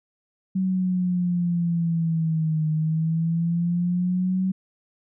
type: exponential two-way sweep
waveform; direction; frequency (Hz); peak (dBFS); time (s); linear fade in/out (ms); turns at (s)
sine; down then up; 189.3 to 154.9 to 189.3; -20; 0.55-4.52; 10; 2.69
effects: none